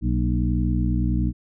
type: harmonic tone with a mistuned harmonic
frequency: 61 Hz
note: B1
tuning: 21 cents flat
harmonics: 1 / 2 / 3 / 4 / 5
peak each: -22 / -25 / -27 / -28 / -29 dBFS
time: 0.01-1.33 s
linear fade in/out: 50 ms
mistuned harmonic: 4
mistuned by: -69 cents
effects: none